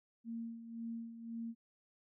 sine tone with tremolo, 230 Hz, A#3, 23 cents flat, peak -39 dBFS, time 0.24-1.55 s, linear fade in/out 50 ms, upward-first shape sine, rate 1.9 Hz, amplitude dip 65%, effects none

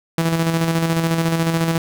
sawtooth tone with tremolo, 164.81 Hz, E3, in tune, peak -11 dBFS, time 0.18-1.78 s, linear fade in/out 2 ms, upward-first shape square, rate 14 Hz, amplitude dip 40%, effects none

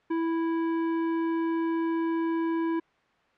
sine tone with tanh clipping, 329.5 Hz, E4, 1 cent flat, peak -27 dBFS, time 0.1-2.8 s, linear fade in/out 10 ms, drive 16 dB, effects white hiss -64 dBFS RMS until 3.37 s + low-pass 2000 Hz 12 dB/octave

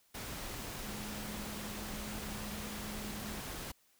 sine tone in noise, 209.5 Hz, G#3, 15 cents sharp, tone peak -45 dBFS, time 0.83-3.4 s, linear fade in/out 10 ms, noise pink, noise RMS -43 dBFS, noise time 0.14-3.72 s, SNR -5 dB, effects white hiss -70 dBFS RMS until 3.99 s

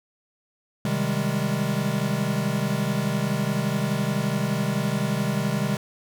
square chord, Ab major seventh, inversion first, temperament equal, 130.81 / 155.56 / 196 / 207.7 Hz, C3 / Eb3 / G3 / Ab3, 0 / 0 / 0 / 0 cents, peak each -29 dBFS, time 0.85-5.77 s, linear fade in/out 2 ms, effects none

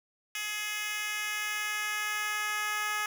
10% pulse tone with high-pass filter sweep, 421.5 Hz, G#4, 26 cents sharp, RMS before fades -33 dBFS, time 0.35-3.06 s, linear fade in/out 2 ms, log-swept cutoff 2500 to 1200 Hz, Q 1.2, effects none

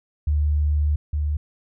sine tone pair in turn, 74.4 / 74.4 Hz, D2 / D2, +23 / +23 cents, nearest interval unison, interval 0 cents, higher neither, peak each -17 / -20 dBFS, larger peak first, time 0.27-0.96 / 1.13-1.37 s, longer first, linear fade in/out 5 ms, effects none

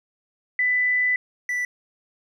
sine / triangle tone pair in turn, 1993 / 1973.5 Hz, B6 / B6, +15 / -2 cents, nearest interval unison, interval 17 cents, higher first, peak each -18 / -21 dBFS, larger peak first, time 0.59-1.16 / 1.49-1.65 s, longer first, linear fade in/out 2 ms, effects none

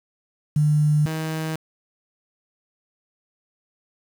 sine / sawtooth tone pair in turn, 150 / 158.56 Hz, D3 / D#3, +37 / +33 cents, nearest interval minor second, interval 96 cents, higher second, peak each -15 / -21 dBFS, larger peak first, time 0.56-1.06 / 1.06-1.56 s, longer neither, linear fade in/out 5 ms, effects 7-bit

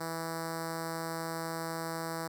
5% pulse tone with notch filter, 164 Hz, E3, 9 cents flat, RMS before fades -37 dBFS, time 0-2.28 s, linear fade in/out 10 ms, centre 2600 Hz, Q 0.76, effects none

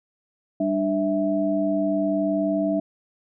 sine tone cluster, 196.6 / 296.1 / 655 Hz, G3 / D4 / E5, +5 / +14 / -11 cents, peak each -27 / -23 / -24 dBFS, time 0.6-2.8 s, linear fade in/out 5 ms, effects none

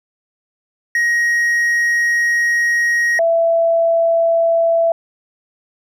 triangle / sine tone pair in turn, 1885 / 666.4 Hz, A#6 / E5, +19 / +19 cents, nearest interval octave + tritone, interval 1800 cents, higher first, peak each -11 dBFS, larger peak neither, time 0.95-3.19 / 3.19-4.92 s, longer first, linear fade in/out 2 ms, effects none

